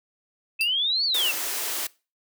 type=exponential two-way sweep; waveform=sine; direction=up then down; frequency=2588 to 4600 to 2588 Hz; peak=-21 dBFS; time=0.59-1.32 s; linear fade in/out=20 ms; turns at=1.05 s
type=tone with exponential decay; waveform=sawtooth; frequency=4773 Hz; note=D8; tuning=27 cents sharp; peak=-19 dBFS; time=0.61-0.73 s; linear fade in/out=0 ms; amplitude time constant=24 ms
type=high-pass noise; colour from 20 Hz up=white; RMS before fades=-29 dBFS; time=1.14-1.87 s; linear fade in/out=5 ms; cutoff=280 Hz; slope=48 dB/octave
effects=noise-tail reverb RT60 0.3 s tail -21 dB re dry

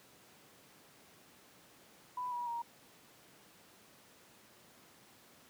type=tone with pitch steps; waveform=sine; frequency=993 / 965.8 / 939.4 Hz; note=B5 / B5 / A#5; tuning=+9 / -39 / +13 cents; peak=-36 dBFS; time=2.17-2.62 s; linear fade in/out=5 ms; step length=150 ms; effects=pink hiss -61 dBFS RMS until 5.49 s + high-pass 150 Hz 12 dB/octave

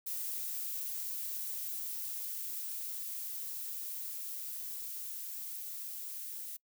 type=noise with level ramp; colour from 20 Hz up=violet; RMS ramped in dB=-38 to -43 dBFS; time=0.06-6.57 s; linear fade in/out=10 ms; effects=noise-tail reverb RT60 0.1 s tail -25 dB re dry

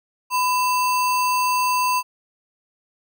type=tone with sample-and-hold; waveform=sine; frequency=1002 Hz; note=B5; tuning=25 cents sharp; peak=-17 dBFS; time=0.3-2.03 s; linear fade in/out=50 ms; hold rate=3675 Hz; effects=none

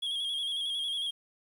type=tone with vibrato; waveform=triangle; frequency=3292 Hz; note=G#7; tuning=16 cents flat; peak=-29 dBFS; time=0.02-1.11 s; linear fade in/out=10 ms; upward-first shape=square; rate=11 Hz; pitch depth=36 cents each way; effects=10-bit

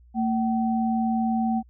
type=tone pair together; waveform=sine; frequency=226.5 / 762 Hz; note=A#3 / G5; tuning=-50 / -49 cents; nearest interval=octave + major sixth; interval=2101 cents; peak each=-22 / -27 dBFS; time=0.14-1.63 s; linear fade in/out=50 ms; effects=added 60 Hz sine -50 dBFS peak until 1.69 s

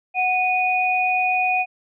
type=tone pair together; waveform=sine; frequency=737.4 / 2473 Hz; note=F#5 / D#7; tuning=-6 / -11 cents; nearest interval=octave + major sixth; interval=2095 cents; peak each=-20 dBFS; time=0.14-1.66 s; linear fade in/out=50 ms; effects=none

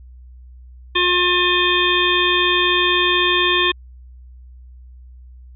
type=harmonic tone; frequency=356.8 Hz; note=F4; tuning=37 cents sharp; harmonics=1 / 3 / 5 / 7 / 9 / 10; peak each=-21 / -21 / -21 / -21 / -21 / -21 dBFS; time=0.95-3.72 s; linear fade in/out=10 ms; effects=added 62 Hz sine -38 dBFS peak until 5.55 s

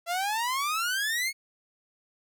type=exponential sweep; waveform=sawtooth; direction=up; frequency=668 to 2217 Hz; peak=-23 dBFS; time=0.06-1.33 s; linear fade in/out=50 ms; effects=none

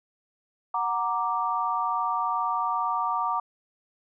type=chord; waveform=sine; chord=Gb augmented; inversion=none; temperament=equal; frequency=740 / 932.3 / 1174.7 Hz; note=Gb5 / Bb5 / D6; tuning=0 / 0 / 0 cents; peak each=-31 / -28 / -27 dBFS; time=0.74-3.4 s; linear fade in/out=5 ms; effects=none

